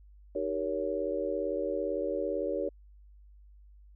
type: chord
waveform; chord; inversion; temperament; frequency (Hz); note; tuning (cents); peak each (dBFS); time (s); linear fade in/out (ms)
sine; Eb dominant seventh; none; just; 311.1 / 388.9 / 466.7 / 560; Eb4 / G4 / Bb4 / Db5; 0 / -14 / +2 / +18; -37 / -35 / -35 / -33; 0.35-2.69; 5
effects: added 50 Hz sine -52 dBFS peak until 3.95 s